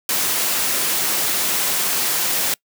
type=noise; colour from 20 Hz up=white; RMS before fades=-20 dBFS; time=0.09-2.54 s; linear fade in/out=2 ms; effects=noise-tail reverb RT60 0.1 s tail -25 dB re dry + high-pass 150 Hz 12 dB/octave